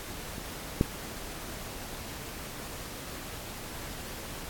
clicks, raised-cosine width 3 ms, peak -25 / -9 dBFS, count 2, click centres 0.382 / 0.811 s, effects pink hiss -41 dBFS RMS until 4.49 s + AAC 64 kbps

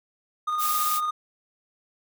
triangle tone with tremolo, 1228 Hz, D#6, 23 cents flat, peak -21 dBFS, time 0.47-1.11 s, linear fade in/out 10 ms, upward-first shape square, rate 18 Hz, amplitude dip 25%
blue noise, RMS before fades -28 dBFS, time 0.58-1.01 s, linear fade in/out 50 ms
effects none

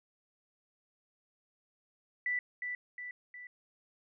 sine tone with echo, 1975.5 Hz, B6, in tune, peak -30 dBFS, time 2.26-2.39 s, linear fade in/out 2 ms, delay 360 ms, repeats 3, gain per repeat -5 dB, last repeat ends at 3.47 s, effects none

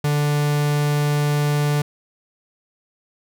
45% pulse tone, 146.83 Hz, D3, in tune, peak -17 dBFS, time 0.04-1.82 s, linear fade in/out 5 ms, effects none

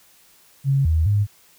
sine tone with pitch steps, 137.3 / 79.8 / 102.8 Hz, C#3 / D#2 / G#2, -16 / +44 / -17 cents, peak -15 dBFS, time 0.64-1.27 s, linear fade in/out 50 ms, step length 210 ms, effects white hiss -54 dBFS RMS until 1.58 s

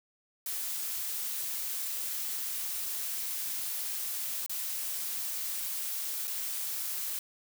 blue noise with dropouts, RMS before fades -35 dBFS, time 0.46-7.19 s, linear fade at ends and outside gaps 2 ms, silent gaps 4.463-4.495 / 6.273-6.277 s, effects none

